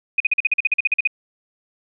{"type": "tone bursts", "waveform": "sine", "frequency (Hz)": 2489, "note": "D#7", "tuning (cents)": 0, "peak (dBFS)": -13, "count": 14, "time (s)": [0.18, 1.074], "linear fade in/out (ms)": 5, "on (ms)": 23, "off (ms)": 44, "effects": []}